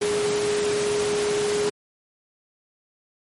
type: tone in noise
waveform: sine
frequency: 415.3 Hz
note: G#4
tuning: in tune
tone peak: -21 dBFS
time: 0.01-1.7 s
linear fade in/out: 10 ms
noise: pink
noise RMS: -28 dBFS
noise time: 0.01-1.7 s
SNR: +4 dB
effects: high-pass 150 Hz 12 dB/octave + MP3 48 kbps